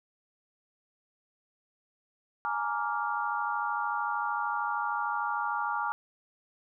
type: chord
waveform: sine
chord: Bb dominant seventh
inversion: third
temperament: just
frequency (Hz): 839.1 / 932.3 / 1165.4 / 1398.5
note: Ab5 / Bb5 / D6 / F6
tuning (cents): +18 / 0 / -14 / +2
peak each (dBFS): -34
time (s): 2.45-5.92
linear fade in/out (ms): 0
effects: none